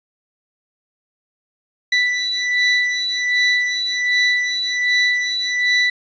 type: beating tone pair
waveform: 30% pulse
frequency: 1975.5 / 1976.8 Hz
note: B6 / B6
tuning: 0 / +1 cents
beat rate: 1.3 Hz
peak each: -16 dBFS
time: 1.92-5.9 s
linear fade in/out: 5 ms
effects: resampled to 16000 Hz + 8-bit